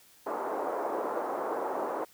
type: band-pass noise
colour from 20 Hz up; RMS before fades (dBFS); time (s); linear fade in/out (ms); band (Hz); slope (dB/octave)
pink; -33; 0.26-2.05; 10; 370 to 1100; 24
effects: white hiss -59 dBFS RMS until 2.13 s

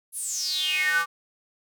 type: tone with high-pass filter sweep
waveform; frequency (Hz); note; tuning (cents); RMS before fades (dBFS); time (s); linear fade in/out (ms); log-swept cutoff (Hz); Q
square; 167.7; E3; +30; -26; 0.12-1.06; 50; 11000 to 1200; 9.4
effects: none

